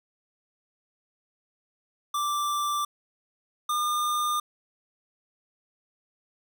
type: tone pair in turn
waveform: square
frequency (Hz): 1174.7 / 1208.4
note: D6 / D6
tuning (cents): 0 / +49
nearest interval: unison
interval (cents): 49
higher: second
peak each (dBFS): -26 / -25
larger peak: second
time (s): 2.14-2.85 / 3.69-4.4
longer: neither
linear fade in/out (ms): 5
effects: none